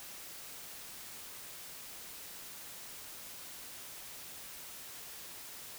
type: silence
effects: white hiss -48 dBFS RMS until 5.78 s